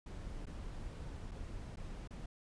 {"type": "noise with dropouts", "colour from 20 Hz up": "brown", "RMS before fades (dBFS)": -45, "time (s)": [0.06, 2.26], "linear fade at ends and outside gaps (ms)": 5, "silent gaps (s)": [[0.456, 0.467], [1.312, 1.316], [1.759, 1.77], [2.076, 2.106]], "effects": ["resampled to 22050 Hz"]}